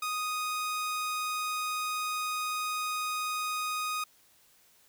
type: tone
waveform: sawtooth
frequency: 1244.5 Hz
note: D#6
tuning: in tune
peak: -27 dBFS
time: 0.02-4.04 s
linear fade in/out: 5 ms
effects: white hiss -63 dBFS RMS until 4.88 s